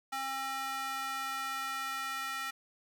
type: tone with high-pass filter sweep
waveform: square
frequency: 268.3 Hz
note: C4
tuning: 44 cents sharp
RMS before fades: -37 dBFS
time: 0.12-2.51 s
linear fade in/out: 10 ms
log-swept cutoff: 1000 to 1500 Hz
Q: 2.2
effects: 11-bit